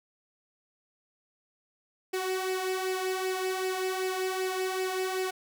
sawtooth tone with flanger, 374.4 Hz, F#4, 20 cents sharp, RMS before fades -31 dBFS, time 2.13-5.31 s, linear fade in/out 10 ms, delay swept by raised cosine 0.39 to 2.29 ms, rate 2.6 Hz, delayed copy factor +0.55, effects none

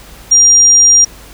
sine tone, 5700 Hz, F8, 34 cents sharp, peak -3 dBFS, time 0.31-1.05 s, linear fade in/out 10 ms, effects added 50 Hz sine -38 dBFS peak until 1.33 s + pink hiss -37 dBFS RMS until 1.33 s

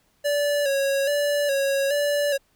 square tone with vibrato, 565 Hz, C#5, 33 cents sharp, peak -21 dBFS, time 0.24-2.38 s, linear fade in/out 20 ms, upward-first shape square, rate 1.2 Hz, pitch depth 45 cents each way, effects pink hiss -65 dBFS RMS until 2.55 s

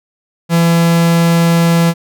45% pulse tone, 168.1 Hz, E3, 34 cents sharp, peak -8 dBFS, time 0.49-1.94 s, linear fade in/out 50 ms, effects none

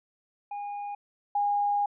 triangle / sine tone pair in turn, 817 / 817 Hz, G#5 / G#5, -29 / -29 cents, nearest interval unison, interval 0 cents, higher neither, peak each -31 / -23 dBFS, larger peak second, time 0.51-0.95 / 1.35-1.86 s, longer second, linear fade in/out 5 ms, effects resampled to 8000 Hz

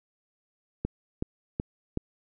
click train, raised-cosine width 3 ms, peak -15 dBFS, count 4, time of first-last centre 0.85-1.974 s, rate 2.67 Hz, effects none

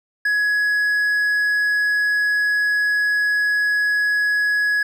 triangle tone with hard clipping, 1678 Hz, G#6, 17 cents sharp, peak -17 dBFS, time 0.25-4.83 s, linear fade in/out 5 ms, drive 6 dB, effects none

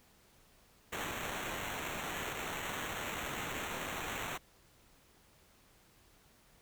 violet noise with sample-and-hold, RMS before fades -40 dBFS, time 0.92-4.38 s, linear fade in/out 10 ms, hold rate 4900 Hz, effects pink hiss -65 dBFS RMS until 6.61 s

